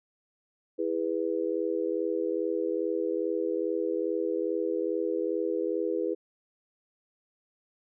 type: chord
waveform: sine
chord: E major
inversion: none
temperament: just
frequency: 329.6 / 412 / 494.4 Hz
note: E4 / G#4 / B4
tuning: 0 / -14 / +2 cents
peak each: -31 dBFS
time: 0.78-6.15 s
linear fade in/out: 20 ms
effects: none